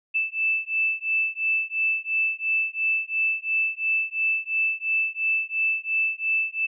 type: beating tone pair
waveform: sine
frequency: 2637 / 2639.9 Hz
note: E7 / E7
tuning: 0 / +2 cents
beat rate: 2.9 Hz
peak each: -25 dBFS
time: 0.14-6.67 s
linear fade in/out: 20 ms
effects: none